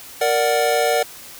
square chord, Bb augmented, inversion none, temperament equal, 466.2 / 587.3 / 740 Hz, Bb4 / D5 / F#5, 0 / 0 / 0 cents, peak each -21 dBFS, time 0.21-1.03 s, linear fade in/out 5 ms, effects white hiss -39 dBFS RMS until 1.39 s

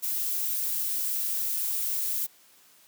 violet noise, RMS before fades -29 dBFS, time 0.02-2.27 s, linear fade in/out 20 ms, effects white hiss -58 dBFS RMS until 2.87 s + high-pass 150 Hz 12 dB/octave

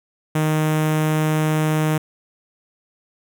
sawtooth tone with notch filter, 155.2 Hz, D#3, 4 cents flat, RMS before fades -19 dBFS, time 0.35-1.98 s, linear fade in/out 5 ms, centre 4500 Hz, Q 1.5, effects none

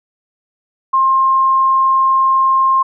sine tone, 1062 Hz, C6, 25 cents sharp, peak -9 dBFS, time 0.93-2.83 s, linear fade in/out 10 ms, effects none

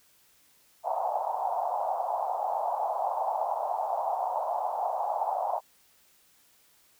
pink band-pass noise, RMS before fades -30 dBFS, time 0.83-5.61 s, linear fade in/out 50 ms, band 670 to 900 Hz, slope 48 dB/octave, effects white hiss -63 dBFS RMS until 6.99 s

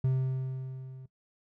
triangle tone with level ramp, 130.81 Hz, C3, in tune, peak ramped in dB -21 to -42 dBFS, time 0.04-1.06 s, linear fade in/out 5 ms, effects noise-tail reverb RT60 0.1 s tail -19 dB re dry

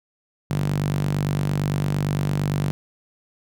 sawtooth tone with high-pass filter, 48.8 Hz, G1, 7 cents flat, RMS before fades -23 dBFS, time 0.5-2.71 s, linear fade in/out 0 ms, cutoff 140 Hz, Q 3.8, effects none

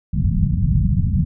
white low-pass noise, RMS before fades -17 dBFS, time 0.13-1.25 s, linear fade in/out 10 ms, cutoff 190 Hz, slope 48 dB/octave, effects none

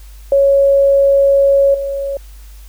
sine tone with level steps, 554.4 Hz, C#5, in tune, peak -7 / -17 dBFS, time 0.32-2.17 s, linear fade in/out 2 ms, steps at 1.74 s, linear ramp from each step 5 ms, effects added 50 Hz sine -33 dBFS peak until 2.68 s + white hiss -47 dBFS RMS until 2.68 s

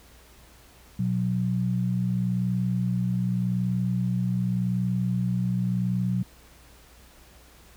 sine tone pair together, 122.14 / 183 Hz, B2 / F#3, -19 / -19 cents, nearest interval perfect fifth, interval 700 cents, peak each -26 / -25 dBFS, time 0.99-6.23 s, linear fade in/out 5 ms, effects added 60 Hz sine -54 dBFS peak until 7.76 s + pink hiss -54 dBFS RMS until 7.76 s

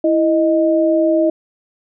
sine tone pair together, 329.6 / 622.2 Hz, E4 / D#5, 0 / 0 cents, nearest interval major seventh, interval 1100 cents, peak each -14 dBFS, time 0.04-1.3 s, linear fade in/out 5 ms, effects none

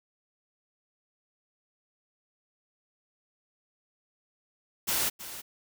white noise with echo, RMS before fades -28 dBFS, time 4.87-5.1 s, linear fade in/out 20 ms, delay 320 ms, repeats 1, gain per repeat -13 dB, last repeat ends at 5.42 s, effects none

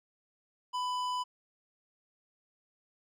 triangle tone with hard clipping, 997 Hz, B5, 16 cents sharp, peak -33 dBFS, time 0.73-1.24 s, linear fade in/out 20 ms, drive 16 dB, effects none

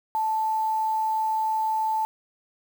sine tone with quantisation, 877 Hz, A5, 6 cents flat, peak -22 dBFS, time 0.15-2.05 s, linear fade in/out 0 ms, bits 7, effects none

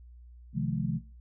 sine chord, F dominant seventh, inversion second, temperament equal with one note detuned, 130.81 / 155.56 / 174.61 / 214.7 Hz, C3 / Eb3 / F3 / A3, 0 / 0 / 0 / -42 cents, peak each -33 dBFS, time 0.53-1.01 s, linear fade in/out 50 ms, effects noise-tail reverb RT60 0.3 s tail -17 dB re dry + added 60 Hz sine -48 dBFS peak until 1.2 s

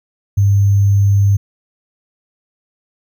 sine tone with sample-and-hold, 100 Hz, G2, 35 cents sharp, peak -8 dBFS, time 0.37-1.37 s, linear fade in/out 10 ms, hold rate 6300 Hz, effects none

